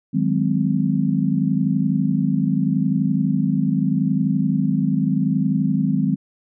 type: chord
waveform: sine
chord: Ab dominant seventh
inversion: second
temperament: just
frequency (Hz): 155.74 / 186.89 / 207.7 / 259.6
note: Eb3 / Gb3 / Ab3 / C4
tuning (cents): +2 / +18 / 0 / -13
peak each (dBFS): -22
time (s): 0.13-6.16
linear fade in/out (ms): 20
effects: none